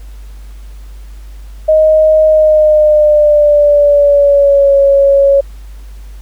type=tone with pitch glide; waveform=sine; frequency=624 to 555.9 Hz; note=D#5 to C#5; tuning=+5 to +5 cents; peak=-4 dBFS; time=1.68-5.41 s; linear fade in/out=10 ms; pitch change=-200 cents; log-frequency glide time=2.26-4.75 s; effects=added 50 Hz sine -27 dBFS peak until 6.21 s + pink hiss -46 dBFS RMS until 6.21 s